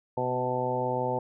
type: harmonic tone with a mistuned harmonic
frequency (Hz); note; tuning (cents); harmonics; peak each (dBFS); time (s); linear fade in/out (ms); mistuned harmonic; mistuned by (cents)
126; B2; +35; 1 / 2 / 3 / 4 / 5 / 6 / 7; -35 / -37 / -35 / -31 / -35 / -37 / -31; 0.17-1.19; 5; 2; -17
effects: none